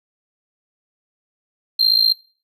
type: tone with amplitude modulation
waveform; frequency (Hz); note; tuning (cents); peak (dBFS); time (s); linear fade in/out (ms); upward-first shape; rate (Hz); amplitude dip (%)
triangle; 4173; C8; -5; -7; 1.79-2.13; 10; sine; 55.6; 90
effects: noise-tail reverb RT60 0.4 s tail -22 dB re dry + tanh soft clip ceiling -3 dBFS